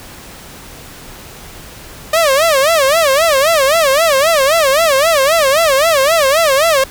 sawtooth tone with vibrato, 597 Hz, D5, 28 cents sharp, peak -5 dBFS, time 2.13-6.84 s, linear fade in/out 5 ms, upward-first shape sine, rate 3.8 Hz, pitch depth 210 cents each way, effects pink hiss -34 dBFS RMS until 6.9 s

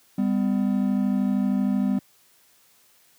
triangle tone pair together, 199.2 / 252.2 Hz, G3 / B3, +28 / +36 cents, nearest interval major third, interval 408 cents, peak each -20 / -22 dBFS, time 0.18-1.99 s, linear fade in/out 5 ms, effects white hiss -59 dBFS RMS until 3.18 s + high-pass 80 Hz 12 dB/octave

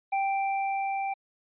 square tone with level ramp, 784 Hz, G5, in tune, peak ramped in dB -25 to -29 dBFS, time 0.12-1.14 s, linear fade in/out 10 ms, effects resampled to 8000 Hz

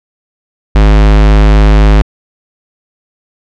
square tone, 51.91 Hz, G#1, in tune, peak -3 dBFS, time 0.75-2.02 s, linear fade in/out 5 ms, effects low-pass 4000 Hz 12 dB/octave

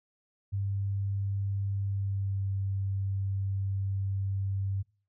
sine tone with pitch glide, 99 to 97.58 Hz, G2 to G2, +18 to -7 cents, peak -28 dBFS, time 0.52-4.83 s, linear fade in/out 20 ms, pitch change -25 cents, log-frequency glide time 1.83-2.49 s, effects noise-tail reverb RT60 0.4 s tail -24 dB re dry

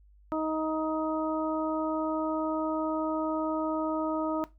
harmonic tone, 314.1 Hz, D#4, 16 cents sharp, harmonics 1 / 2 / 3 / 4, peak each -30 / -33 / -35 / -36 dBFS, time 0.32-4.44 s, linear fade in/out 0 ms, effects noise-tail reverb RT60 0.2 s tail -17 dB re dry + added 50 Hz sine -55 dBFS peak until 4.58 s

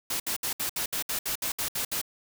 white noise bursts, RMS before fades -30 dBFS, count 12, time 0.1-2.015 s, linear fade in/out 5 ms, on 100 ms, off 65 ms, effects none

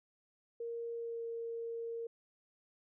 sine tone with pitch glide, 466.2 to 461.9 Hz, A#4 to A#4, 0 to -16 cents, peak -38 dBFS, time 0.6-2.07 s, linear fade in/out 5 ms, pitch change -16 cents, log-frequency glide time 0.94-1.23 s, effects none

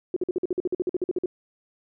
sine tone bursts, 361.5 Hz, F#4, 40 cents flat, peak -21 dBFS, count 16, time 0.14-1.259 s, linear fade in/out 2 ms, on 24 ms, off 49 ms, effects none

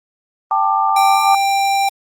sine chord, G suspended second, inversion none, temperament equal with one note detuned, 784 / 880 / 1189 Hz, G5 / A5 / D6, 0 / 0 / +21 cents, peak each -17 dBFS, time 0.51-1.35 s, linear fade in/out 2 ms
square tone with pitch glide, 784 to 789 Hz, G5 to G5, 0 to +11 cents, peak -14 dBFS, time 0.96-1.89 s, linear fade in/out 5 ms, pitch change +11 cents, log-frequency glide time 1.1-1.22 s
effects Opus 24 kbps

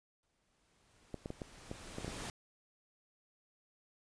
pink noise with exponential growth, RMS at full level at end -42 dBFS, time 0.23-2.3 s, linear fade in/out 1 ms, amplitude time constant 450 ms
clicks, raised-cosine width 2 ms, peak -27 dBFS, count 8, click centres 1.143 / 1.259 / 1.304 / 1.418 / 1.714 / 1.984 / 2.046 / 2.08 s
effects resampled to 22050 Hz

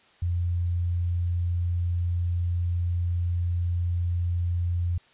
sine tone, 87.2 Hz, F2, 2 cents flat, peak -23 dBFS, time 0.22-4.98 s, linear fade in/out 5 ms, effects white hiss -58 dBFS RMS until 5.13 s + resampled to 8000 Hz

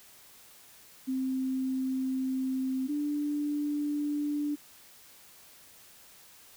sine tone pair in turn, 261.6 / 293.6 Hz, C4 / D4, 0 / 0 cents, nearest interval major second, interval 200 cents, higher second, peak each -28 dBFS, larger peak neither, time 1.07-2.88 / 2.88-4.56 s, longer first, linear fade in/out 20 ms, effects white hiss -55 dBFS RMS until 6.56 s

